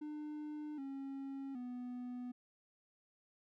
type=tone with pitch steps; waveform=triangle; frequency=300.8 / 272.7 / 247.2 Hz; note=D4 / C#4 / B3; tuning=+42 / -28 / +2 cents; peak=-40 dBFS; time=0.01-2.32 s; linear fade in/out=10 ms; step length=770 ms; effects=none